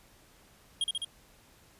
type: tone with echo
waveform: square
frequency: 3245 Hz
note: G#7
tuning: 41 cents flat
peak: -27 dBFS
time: 0.81-0.84 s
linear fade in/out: 2 ms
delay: 69 ms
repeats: 3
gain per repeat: -2 dB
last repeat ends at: 1.047 s
effects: pink hiss -60 dBFS RMS until 1.79 s + resampled to 32000 Hz